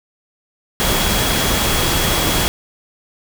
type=tone in noise; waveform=sine; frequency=3322 Hz; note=G#7; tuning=in tune; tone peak=-25 dBFS; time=0.8-2.48 s; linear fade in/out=0 ms; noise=pink; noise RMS=-17 dBFS; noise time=0.8-2.48 s; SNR=-11 dB; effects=none